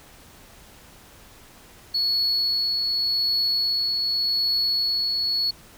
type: tone with tremolo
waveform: sine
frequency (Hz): 4384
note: C#8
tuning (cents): -20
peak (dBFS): -17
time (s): 1.94-5.51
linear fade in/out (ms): 10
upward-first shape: triangle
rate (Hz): 0.86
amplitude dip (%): 35
effects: tanh soft clip ceiling -18 dBFS + pink hiss -49 dBFS RMS until 5.77 s